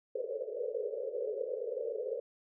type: band-pass noise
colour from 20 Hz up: pink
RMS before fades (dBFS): -37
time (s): 0.15-2.2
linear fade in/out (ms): 5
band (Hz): 420 to 560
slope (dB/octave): 96
effects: none